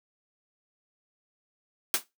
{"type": "noise with exponential decay", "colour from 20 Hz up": "white", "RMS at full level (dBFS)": -20, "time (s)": [1.94, 2.04], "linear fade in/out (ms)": 1, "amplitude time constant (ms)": 20, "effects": ["noise-tail reverb RT60 0.2 s tail -17 dB re dry", "high-pass 200 Hz 12 dB/octave"]}